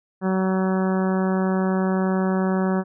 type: harmonic tone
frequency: 188.4 Hz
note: F#3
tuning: 32 cents sharp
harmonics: 1 / 2 / 3 / 4 / 5 / 6 / 7 / 8 / 9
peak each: -20 / -26 / -30 / -32 / -34 / -36 / -37 / -38 / -39 dBFS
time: 0.21-2.84 s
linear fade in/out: 50 ms
effects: none